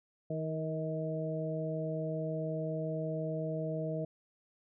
harmonic tone with a mistuned harmonic, 158.6 Hz, D#3, 33 cents sharp, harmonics 1 / 2 / 3 / 4, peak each -36 / -42 / -40 / -38 dBFS, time 0.3-4.05 s, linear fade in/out 5 ms, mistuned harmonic 3, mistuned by -20 cents, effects none

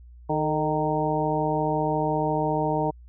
harmonic tone with a mistuned harmonic, 154.3 Hz, D#3, 14 cents flat, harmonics 1 / 2 / 3 / 4 / 5 / 6, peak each -29 / -29 / -29 / -29 / -29 / -29 dBFS, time 0.29-2.91 s, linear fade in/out 10 ms, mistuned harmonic 3, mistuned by -55 cents, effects added 60 Hz sine -44 dBFS peak until 3.08 s

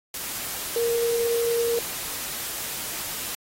sine tone in noise, 467.5 Hz, A#4, 5 cents sharp, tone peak -21 dBFS, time 0.76-1.79 s, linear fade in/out 2 ms, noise white, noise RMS -32 dBFS, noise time 0.14-3.35 s, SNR +8 dB, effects AAC 48 kbps

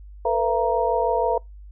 sine tone cluster, 453.7 / 500 / 676 / 937 Hz, A#4 / B4 / E5 / A#5, -47 / +21 / +43 / +9 cents, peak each -24 dBFS, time 0.25-1.38 s, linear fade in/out 5 ms, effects noise-tail reverb RT60 0.2 s tail -26 dB re dry + added 50 Hz sine -39 dBFS peak until 1.71 s

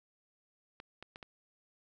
clicks, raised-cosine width 0.3 ms, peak -30 dBFS, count 4, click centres 0.801 / 1.026 / 1.159 / 1.228 s, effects none

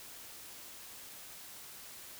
silence, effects white hiss -50 dBFS RMS until 2.19 s

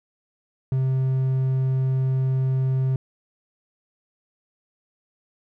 triangle tone, 131.5 Hz, C3, 9 cents sharp, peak -17 dBFS, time 0.72-2.96 s, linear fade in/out 2 ms, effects none

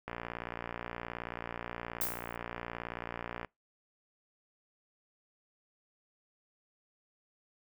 click train, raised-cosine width 0.5 ms, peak -23 dBFS, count 199, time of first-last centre 0.08-3.447 s, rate 58.8 Hz
violet noise with exponential decay, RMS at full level -30 dBFS, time 2.01-2.36 s, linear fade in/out 2 ms, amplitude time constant 75 ms
effects noise-tail reverb RT60 0.2 s tail -26 dB re dry

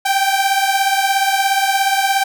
sawtooth beating tone pair, 776 / 793 Hz, G5 / G5, -18 / +20 cents, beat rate 17 Hz, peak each -12 / -14 dBFS, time 0.05-2.24 s, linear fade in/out 10 ms, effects none

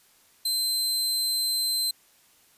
sawtooth tone, 4100 Hz, C8, 36 cents flat, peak -21 dBFS, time 0.45-1.91 s, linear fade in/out 5 ms, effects white hiss -60 dBFS RMS until 2.57 s + resampled to 32000 Hz

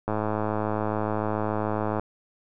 click train, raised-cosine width 1 ms, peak -13 dBFS, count 206, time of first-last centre 0.08-1.996 s, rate 107 Hz, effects none

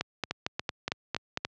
two click trains, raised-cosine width 0.2 ms, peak -11 / -12 dBFS, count 7 / 5, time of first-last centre 0.01-1.374 / 0.31-1.45 s, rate 4.4 / 3.51 Hz, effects high-pass 80 Hz 12 dB/octave + low-pass 5000 Hz 12 dB/octave

